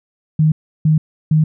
sine tone bursts, 155.56 Hz, D#3, in tune, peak -9 dBFS, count 3, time 0.39-1.44 s, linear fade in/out 5 ms, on 130 ms, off 330 ms, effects none

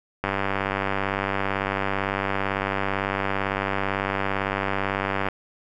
click train, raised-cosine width 0.5 ms, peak -9 dBFS, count 495, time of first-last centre 0.24-5.286 s, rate 97.9 Hz, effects none

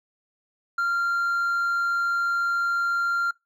sine tone with hard clipping, 1387 Hz, F6, 12 cents flat, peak -22 dBFS, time 0.78-3.31 s, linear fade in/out 5 ms, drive 2 dB, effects noise-tail reverb RT60 0.2 s tail -24 dB re dry

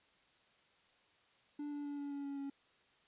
triangle tone with pitch steps, 292.5 / 290 / 287.5 / 285 / 282.5 / 280.1 / 277.7 Hz, D4 / D4 / D4 / C#4 / C#4 / C#4 / C#4, -7 / -22 / -37 / +48 / +33 / +18 / +3 cents, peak -38 dBFS, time 1.59-2.5 s, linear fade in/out 5 ms, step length 130 ms, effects white hiss -70 dBFS RMS until 3.07 s + resampled to 8000 Hz

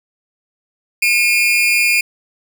40% pulse tone with amplitude modulation, 2418 Hz, D7, 50 cents sharp, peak -7 dBFS, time 1.02-2.01 s, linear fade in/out 5 ms, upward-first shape sine, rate 223 Hz, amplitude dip 85%, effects none

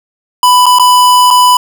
square tone with dropouts, 994 Hz, B5, 11 cents sharp, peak -4 dBFS, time 0.43-1.57 s, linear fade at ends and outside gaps 2 ms, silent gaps 0.658-0.664 / 0.787-0.796 / 1.305-1.309 s, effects none

